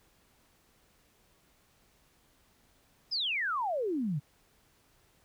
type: exponential sweep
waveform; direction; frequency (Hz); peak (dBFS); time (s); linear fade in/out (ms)
sine; down; 5290 to 133.8; -29; 3.11-4.2; 20
effects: pink hiss -67 dBFS RMS until 5.24 s